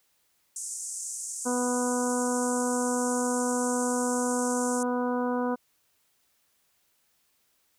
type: band-pass noise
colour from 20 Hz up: white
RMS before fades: -36 dBFS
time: 0.56-4.83 s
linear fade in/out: 2 ms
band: 6400 to 9000 Hz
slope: 48 dB/octave
type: harmonic tone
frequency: 246.9 Hz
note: B3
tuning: in tune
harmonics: 1 / 2 / 3 / 4 / 5 / 6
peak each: -28 / -30 / -36 / -34 / -40 / -41 dBFS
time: 1.45-5.56 s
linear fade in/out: 20 ms
effects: white hiss -70 dBFS RMS until 7.78 s